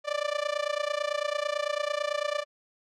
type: tone with amplitude modulation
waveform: sawtooth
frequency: 589 Hz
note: D5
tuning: 5 cents sharp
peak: -20 dBFS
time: 0.04-2.45 s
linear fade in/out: 50 ms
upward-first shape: sine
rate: 29 Hz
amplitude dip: 90%
effects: low-pass 5000 Hz 12 dB/octave